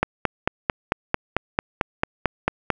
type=click train; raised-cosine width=0.5 ms; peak=-3 dBFS; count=13; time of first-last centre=0.03-2.703 s; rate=4.49 Hz; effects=none